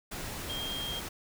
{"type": "tone in noise", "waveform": "sine", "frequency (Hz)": 3215, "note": "G7", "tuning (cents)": 43, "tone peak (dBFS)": -35, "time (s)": [0.49, 1], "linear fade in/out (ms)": 10, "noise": "pink", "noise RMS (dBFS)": -39, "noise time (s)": [0.11, 1.09], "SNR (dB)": 1, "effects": []}